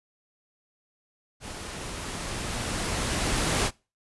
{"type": "noise with level ramp", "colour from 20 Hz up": "pink", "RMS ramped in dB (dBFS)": [-39, -24], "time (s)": [1.4, 3.71], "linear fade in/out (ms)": 50, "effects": ["noise-tail reverb RT60 0.3 s tail -24 dB re dry", "resampled to 24000 Hz"]}